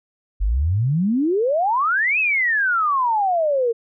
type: exponential two-way sweep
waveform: sine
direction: up then down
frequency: 44.65 to 2637 to 450 Hz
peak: -16 dBFS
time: 0.4-3.73 s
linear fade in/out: 20 ms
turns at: 2.19 s
effects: none